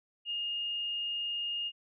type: tone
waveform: sine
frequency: 2839 Hz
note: F7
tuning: 28 cents sharp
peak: -32 dBFS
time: 0.25-1.72 s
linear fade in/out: 50 ms
effects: none